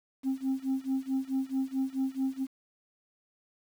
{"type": "tone with tremolo", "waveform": "sine", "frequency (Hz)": 265.9, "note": "C4", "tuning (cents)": 28, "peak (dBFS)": -23, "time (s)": [0.23, 2.47], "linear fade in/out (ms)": 50, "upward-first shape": "sine", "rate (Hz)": 4.6, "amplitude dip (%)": 95, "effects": ["tanh soft clip ceiling -24 dBFS", "9-bit"]}